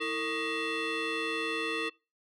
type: tone with frequency modulation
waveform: sine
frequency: 1108.7 Hz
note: C#6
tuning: in tune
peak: -27 dBFS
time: 0-1.9 s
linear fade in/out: 20 ms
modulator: 782 Hz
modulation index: 2.9
effects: noise-tail reverb RT60 0.3 s tail -26 dB re dry + tanh soft clip ceiling -29 dBFS